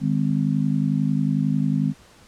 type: harmonic tone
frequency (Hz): 51.1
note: G#1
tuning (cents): -27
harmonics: 3 / 4 / 5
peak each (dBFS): -22 / -23 / -24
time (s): 0-1.94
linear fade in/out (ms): 50
effects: pink hiss -51 dBFS RMS until 2.27 s + low-pass 9000 Hz 12 dB/octave